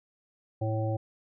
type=harmonic tone; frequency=110 Hz; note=A2; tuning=in tune; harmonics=1 / 3 / 5 / 7; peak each=-28 / -36 / -34 / -38 dBFS; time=0.61-0.97 s; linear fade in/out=10 ms; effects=none